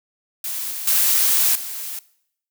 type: noise with level steps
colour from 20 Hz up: blue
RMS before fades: -27 / -29 / -17 / -30 dBFS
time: 0.44-1.99 s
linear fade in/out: 2 ms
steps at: 0.71 / 0.87 / 1.55 s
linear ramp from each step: 5 ms
effects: noise-tail reverb RT60 0.7 s tail -20 dB re dry